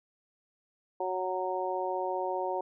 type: harmonic tone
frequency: 185 Hz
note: F#3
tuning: in tune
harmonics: 2 / 3 / 4 / 5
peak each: -35 / -35 / -35 / -35 dBFS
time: 1-2.61 s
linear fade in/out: 5 ms
effects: none